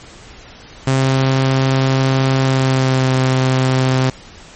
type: tone with pitch glide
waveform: sawtooth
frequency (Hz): 133 to 130.26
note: C3 to C3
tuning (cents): +29 to -7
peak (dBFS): -8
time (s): 0.87-4.1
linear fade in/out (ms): 5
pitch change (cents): -36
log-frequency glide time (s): 2.41-3.12
effects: pink hiss -39 dBFS RMS until 4.55 s + MP3 32 kbps